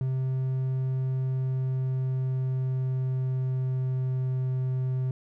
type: tone with pitch glide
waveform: triangle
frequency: 130.81 to 129.23 Hz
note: C3 to C3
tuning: 0 to -21 cents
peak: -23 dBFS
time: 0.01-5.11 s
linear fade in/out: 2 ms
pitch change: -21 cents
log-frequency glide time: 1.09-4.49 s
effects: none